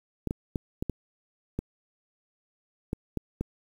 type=clicks; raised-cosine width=3 ms; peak=-16 dBFS; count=9; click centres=0.273 / 0.309 / 0.558 / 0.825 / 0.897 / 1.59 / 2.931 / 3.173 / 3.41 s; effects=8-bit